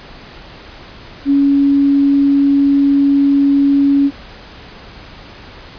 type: tone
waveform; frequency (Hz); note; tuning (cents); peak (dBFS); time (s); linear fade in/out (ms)
sine; 280; C#4; +18; -8; 1.25-4.11; 50
effects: pink hiss -36 dBFS RMS until 5.78 s + resampled to 11025 Hz